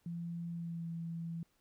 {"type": "tone with pitch glide", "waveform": "sine", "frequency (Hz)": [170, 166.69], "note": ["F3", "E3"], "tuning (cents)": [-46, 20], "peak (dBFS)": -38, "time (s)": [0.06, 1.43], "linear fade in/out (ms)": 2, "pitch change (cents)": -34, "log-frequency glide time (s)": [0.5, 0.88], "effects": ["pink hiss -75 dBFS RMS until 1.6 s"]}